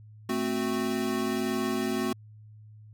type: chord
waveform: square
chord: F# diminished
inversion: first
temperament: equal with one note detuned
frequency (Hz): 220 / 261.6 / 367.4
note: A3 / C4 / F#4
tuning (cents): 0 / 0 / -12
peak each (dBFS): -32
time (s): 0.29-2.13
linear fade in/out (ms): 5
effects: added 107 Hz sine -47 dBFS peak until 2.93 s